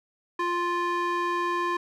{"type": "tone with band-pass filter", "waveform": "square", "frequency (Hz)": 349.2, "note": "F4", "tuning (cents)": 0, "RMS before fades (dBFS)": -27, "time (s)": [0.39, 1.77], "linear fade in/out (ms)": 5, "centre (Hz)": 1200, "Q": 1.5, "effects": []}